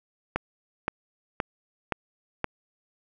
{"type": "click train", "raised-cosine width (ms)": 0.5, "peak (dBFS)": -10, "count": 5, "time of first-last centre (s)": [0.36, 2.443], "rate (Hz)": 1.92, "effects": []}